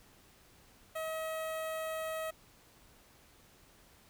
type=tone with notch filter; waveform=sawtooth; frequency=638 Hz; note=D#5; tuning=43 cents sharp; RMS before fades=-38 dBFS; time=0.95-2.31 s; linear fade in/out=10 ms; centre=5100 Hz; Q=0.99; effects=pink hiss -62 dBFS RMS until 4.09 s